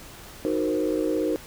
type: chord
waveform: sine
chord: C half-diminished seventh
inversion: first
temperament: equal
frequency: 311.1 / 370 / 466.2 / 523.3 Hz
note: Eb4 / Gb4 / Bb4 / C5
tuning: 0 / 0 / 0 / 0 cents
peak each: -25 / -28 / -27 / -29 dBFS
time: 0.45-1.36 s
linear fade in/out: 0 ms
effects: tanh soft clip ceiling -14 dBFS + pink hiss -44 dBFS RMS until 1.46 s